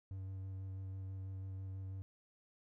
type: tone with vibrato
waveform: triangle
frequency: 95.5 Hz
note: G2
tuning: 45 cents flat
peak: -40 dBFS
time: 0.11-2.02 s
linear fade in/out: 0 ms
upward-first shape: square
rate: 6.1 Hz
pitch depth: 10 cents each way
effects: none